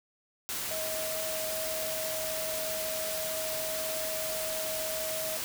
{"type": "tone in noise", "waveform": "sine", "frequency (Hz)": 634, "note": "D#5", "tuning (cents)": 32, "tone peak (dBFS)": -35, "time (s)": [0.71, 5.37], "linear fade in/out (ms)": 0, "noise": "white", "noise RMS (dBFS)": -35, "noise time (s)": [0.49, 5.44], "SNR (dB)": -3, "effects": []}